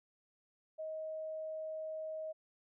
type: tone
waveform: sine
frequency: 630 Hz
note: D#5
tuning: 21 cents sharp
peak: -39 dBFS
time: 0.78-2.33 s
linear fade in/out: 20 ms
effects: none